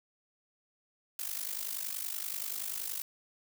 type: noise with amplitude modulation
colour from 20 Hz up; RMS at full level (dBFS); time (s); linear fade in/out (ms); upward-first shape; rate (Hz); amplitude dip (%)
blue; -34; 1.19-3.02; 2; sine; 50.5; 80
effects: none